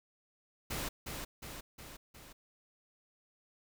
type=noise with echo; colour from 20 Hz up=pink; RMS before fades=-38 dBFS; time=0.7-0.89 s; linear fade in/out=10 ms; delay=360 ms; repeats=4; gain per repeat=-4 dB; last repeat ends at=2.33 s; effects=none